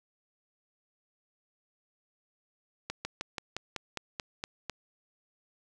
slowing click train, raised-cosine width 0.2 ms, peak -17 dBFS, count 10, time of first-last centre 2.9-4.697 s, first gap 150 ms, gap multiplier 1.07, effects none

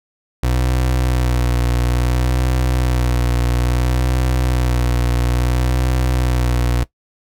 30% pulse tone with vibrato, 61.74 Hz, B1, in tune, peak -12 dBFS, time 0.43-6.84 s, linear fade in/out 5 ms, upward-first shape sine, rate 0.59 Hz, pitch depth 35 cents each way, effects noise-tail reverb RT60 0.1 s tail -18 dB re dry

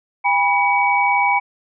sine tone cluster, 806 / 977 / 2268 Hz, G5 / B5 / C#7, +48 / -19 / +39 cents, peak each -18 dBFS, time 0.24-1.4 s, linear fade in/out 20 ms, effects none

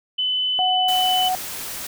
sine tone with pitch glide, 3015 to 2996 Hz, F#7 to F#7, +32 to +21 cents, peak -19 dBFS, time 0.18-1.29 s, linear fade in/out 10 ms, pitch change -11 cents, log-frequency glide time 0.47-1.02 s
sine tone, 740 Hz, F#5, in tune, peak -19 dBFS, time 0.59-1.35 s, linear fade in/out 0 ms
white noise, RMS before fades -31 dBFS, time 0.88-1.87 s, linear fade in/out 5 ms
effects none

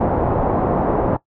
white low-pass noise, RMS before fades -18 dBFS, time 0-1.17 s, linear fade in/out 10 ms, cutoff 840 Hz, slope 24 dB/octave, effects noise-tail reverb RT60 0.1 s tail -18 dB re dry

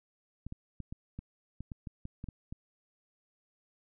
clicks, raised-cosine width 5 ms, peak -28 dBFS, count 12, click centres 0.466 / 0.524 / 0.803 / 0.925 / 1.19 / 1.606 / 1.718 / 1.872 / 2.054 / 2.241 / 2.287 / 2.525 s, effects none

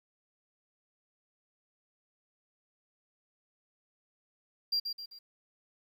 triangle tone with echo, 4755 Hz, D8, 21 cents sharp, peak -25 dBFS, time 4.72-4.8 s, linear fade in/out 10 ms, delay 130 ms, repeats 3, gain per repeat -7 dB, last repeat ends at 5.19 s, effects tanh soft clip ceiling -21 dBFS + 11-bit

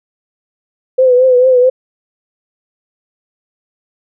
sine tone with vibrato, 507 Hz, B4, 45 cents sharp, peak -5 dBFS, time 0.98-1.7 s, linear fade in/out 10 ms, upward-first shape triangle, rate 4.5 Hz, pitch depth 63 cents each way, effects none

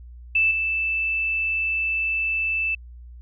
sine tone with level steps, 2641 Hz, E7, 3 cents sharp, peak -16 / -21 dBFS, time 0.35-2.75 s, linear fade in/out 5 ms, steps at 0.51 s, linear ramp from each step 2 ms, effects added 60 Hz sine -39 dBFS peak until 3.21 s

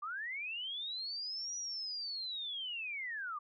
sine linear two-way sweep, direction up then down, 1148 to 5860 to 1148 Hz, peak -38 dBFS, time 0.02-3.39 s, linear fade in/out 10 ms, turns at 1.56 s, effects none

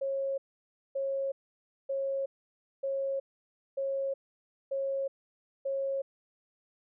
sine tone bursts, 545 Hz, C#5, 29 cents flat, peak -29 dBFS, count 7, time 0.01-6.02 s, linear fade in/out 10 ms, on 370 ms, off 570 ms, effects none

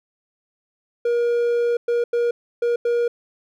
triangle tone bursts at uneven times, 475.1 Hz, A#4, 33 cents sharp, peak -15 dBFS, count 5, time 1.05-1.77 / 1.88-2.04 / 2.13-2.31 / 2.62-2.76 / 2.85-3.08 s, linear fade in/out 5 ms, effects none

